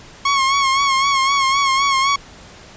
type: tone with vibrato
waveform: sawtooth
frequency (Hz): 1094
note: C#6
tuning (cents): -23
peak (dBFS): -10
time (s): 0.25-2.16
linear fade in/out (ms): 5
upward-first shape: sine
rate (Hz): 3.9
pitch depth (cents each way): 49
effects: pink hiss -41 dBFS RMS until 2.76 s + resampled to 16000 Hz